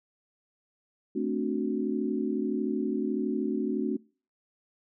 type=chord; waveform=sine; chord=D dominant seventh; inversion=second; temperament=equal; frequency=220 / 261.6 / 293.7 / 370 Hz; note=A3 / C4 / D4 / F#4; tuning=0 / 0 / 0 / 0 cents; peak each=-32 dBFS; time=1.15-3.97 s; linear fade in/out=10 ms; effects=noise-tail reverb RT60 0.4 s tail -25 dB re dry